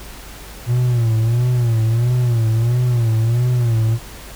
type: tone with vibrato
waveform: triangle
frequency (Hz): 117.8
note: A#2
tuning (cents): +19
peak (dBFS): -11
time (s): 0.66-3.99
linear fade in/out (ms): 50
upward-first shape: sine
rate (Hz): 1.5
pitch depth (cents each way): 100
effects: added 50 Hz sine -38 dBFS peak until 4.35 s + pink hiss -37 dBFS RMS until 4.35 s